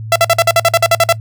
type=tone bursts; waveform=sawtooth; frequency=670 Hz; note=E5; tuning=28 cents sharp; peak=-3 dBFS; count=12; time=0.12-1.126 s; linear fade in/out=2 ms; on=38 ms; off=50 ms; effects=noise-tail reverb RT60 0.1 s tail -21 dB re dry + added 110 Hz sine -23 dBFS peak until 1.2 s